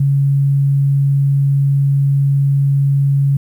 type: tone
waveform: sine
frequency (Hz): 139.2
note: C#3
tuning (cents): +8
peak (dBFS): -10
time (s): 0-3.37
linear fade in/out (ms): 5
effects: 8-bit